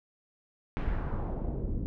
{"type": "noise with low-pass filter sweep", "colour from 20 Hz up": "brown", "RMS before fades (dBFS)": -32, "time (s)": [0.77, 1.86], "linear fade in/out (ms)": 0, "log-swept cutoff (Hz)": [2400, 270], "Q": 1.4, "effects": []}